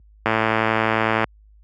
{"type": "click train", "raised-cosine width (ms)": 0.5, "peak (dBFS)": -3, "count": 110, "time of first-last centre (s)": [0.26, 1.242], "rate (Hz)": 111, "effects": ["added 52 Hz sine -36 dBFS peak until 1.63 s", "high-pass 100 Hz 12 dB/octave"]}